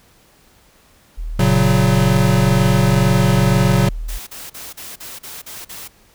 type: exponential two-way sweep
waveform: sine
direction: down then up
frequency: 40.25 to 31.71 to 40.25 Hz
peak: -22 dBFS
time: 1.17-4.19 s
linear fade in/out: 20 ms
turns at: 2.49 s
type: chord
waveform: square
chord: F# major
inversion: first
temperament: equal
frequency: 116.54 / 138.59 / 185 Hz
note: A#2 / C#3 / F#3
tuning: 0 / 0 / 0 cents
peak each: -17 dBFS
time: 1.39-3.89 s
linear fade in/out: 5 ms
type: noise bursts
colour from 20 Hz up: white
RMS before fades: -33 dBFS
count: 8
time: 4.08-5.88 s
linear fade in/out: 10 ms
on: 190 ms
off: 40 ms
effects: pink hiss -52 dBFS RMS until 6.14 s